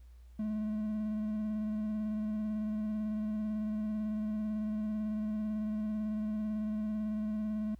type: tone with vibrato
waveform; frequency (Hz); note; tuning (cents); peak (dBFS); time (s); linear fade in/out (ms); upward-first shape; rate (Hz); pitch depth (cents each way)
triangle; 214.1; A3; -47; -30; 0.39-7.75; 5; square; 18; 17
effects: added 60 Hz sine -51 dBFS peak until 7.79 s + pink hiss -73 dBFS RMS until 7.79 s